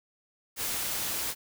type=noise; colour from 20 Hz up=white; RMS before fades=-32 dBFS; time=0.56-1.35 s; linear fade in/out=50 ms; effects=none